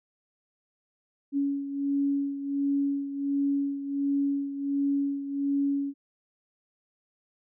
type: beating tone pair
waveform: sine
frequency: 280 / 281.4 Hz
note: C#4 / C#4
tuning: +18 / +26 cents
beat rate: 1.4 Hz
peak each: -26 / -32 dBFS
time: 1.32-5.94 s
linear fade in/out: 50 ms
effects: none